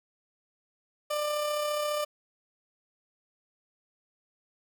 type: tone with amplitude modulation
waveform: 30% pulse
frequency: 595 Hz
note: D5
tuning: 22 cents sharp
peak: -24 dBFS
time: 1.1-2.05 s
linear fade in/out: 10 ms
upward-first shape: sine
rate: 34.6 Hz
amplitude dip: 30%
effects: none